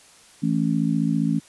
sine chord, A major, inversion second, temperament just, 165 / 220 / 275 Hz, E3 / A3 / C#4, +2 / 0 / -14 cents, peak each -23 / -23 / -24 dBFS, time 0.42-1.4 s, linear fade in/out 20 ms, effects white hiss -51 dBFS RMS until 1.48 s + resampled to 24000 Hz

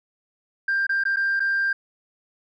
sine tone with dropouts, 1588 Hz, G6, 22 cents sharp, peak -18 dBFS, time 0.68-1.73 s, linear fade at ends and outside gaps 5 ms, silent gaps 0.868-0.893 / 1.038-1.052 / 1.161-1.168 / 1.396-1.402 s, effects tanh soft clip ceiling -17 dBFS

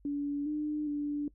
sine tone with pitch steps, 286.9 / 300.6 / 291.9 Hz, D4 / D4 / D4, -40 / +40 / -10 cents, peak -30 dBFS, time 0.05-1.28 s, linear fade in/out 2 ms, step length 410 ms, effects noise-tail reverb RT60 0.1 s tail -21 dB re dry + added 50 Hz sine -59 dBFS peak until 1.34 s

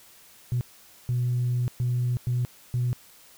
sine tone bursts at uneven times, 123.1 Hz, B2, 5 cents flat, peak -21 dBFS, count 5, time 0.52-0.61 / 1.09-1.68 / 1.8-2.17 / 2.27-2.45 / 2.74-2.93 s, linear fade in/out 0 ms, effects tanh soft clip ceiling -19 dBFS + white hiss -53 dBFS RMS until 3.37 s

